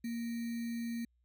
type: tone with sample-and-hold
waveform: sine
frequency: 233.1 Hz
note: A#3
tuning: in tune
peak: -35 dBFS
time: 0.04-1.05 s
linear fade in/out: 5 ms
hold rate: 2100 Hz
effects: added 60 Hz sine -70 dBFS peak until 1.24 s